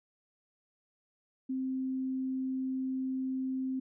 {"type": "tone", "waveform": "sine", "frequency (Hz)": 261.6, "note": "C4", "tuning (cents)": 0, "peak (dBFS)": -31, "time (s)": [1.49, 3.8], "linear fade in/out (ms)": 10, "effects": []}